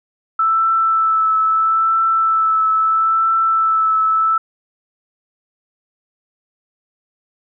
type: tone with vibrato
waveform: sine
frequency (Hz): 1318.5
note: E6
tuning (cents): 0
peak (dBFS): -12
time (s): 0.39-4.38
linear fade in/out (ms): 5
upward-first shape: triangle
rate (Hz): 0.76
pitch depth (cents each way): 20
effects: none